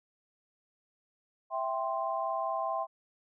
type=chord; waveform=sine; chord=C major; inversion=first; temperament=equal; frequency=659.3 / 784 / 1046.5 Hz; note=E5 / G5 / C6; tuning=0 / 0 / 0 cents; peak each=-34 / -35 / -34 dBFS; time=1.5-2.87 s; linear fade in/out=50 ms; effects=none